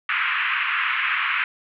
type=band-pass noise; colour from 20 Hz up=white; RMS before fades=-23 dBFS; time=0.09-1.44 s; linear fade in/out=2 ms; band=1100 to 2700 Hz; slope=48 dB/octave; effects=none